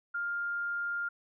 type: tone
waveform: sine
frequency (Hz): 1403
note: F6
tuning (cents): +8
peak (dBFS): -31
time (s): 0.14-1.09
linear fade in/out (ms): 10
effects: none